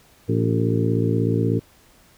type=harmonic tone with a mistuned harmonic; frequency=56.5 Hz; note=A1; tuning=47 cents sharp; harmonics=2 / 3 / 4 / 5 / 6 / 7 / 8; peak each=-21 / -25 / -28 / -25 / -29 / -29 / -27 dBFS; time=0.28-1.6 s; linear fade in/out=20 ms; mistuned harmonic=6; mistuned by=+61 cents; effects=pink hiss -54 dBFS RMS until 2.17 s